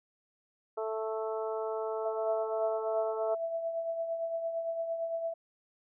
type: harmonic tone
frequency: 220 Hz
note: A3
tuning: in tune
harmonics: 2 / 3 / 4 / 5 / 6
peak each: -34 / -37 / -41 / -46 / -44 dBFS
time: 0.77-3.35 s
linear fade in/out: 10 ms
type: tone with tremolo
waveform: sine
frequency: 663 Hz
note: E5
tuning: 10 cents sharp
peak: -29 dBFS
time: 2.05-5.34 s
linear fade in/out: 10 ms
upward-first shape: triangle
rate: 8.8 Hz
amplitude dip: 55%
effects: none